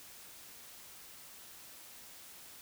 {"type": "silence", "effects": ["white hiss -53 dBFS RMS until 2.61 s"]}